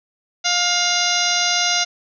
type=harmonic tone with a mistuned harmonic; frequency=707 Hz; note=F5; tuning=21 cents sharp; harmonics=1 / 2 / 3 / 4 / 5 / 6 / 7 / 8 / 9; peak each=-25 / -25 / -25 / -25 / -25 / -25 / -25 / -25 / -25 dBFS; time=0.44-1.85 s; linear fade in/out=20 ms; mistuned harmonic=6; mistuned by=-88 cents; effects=none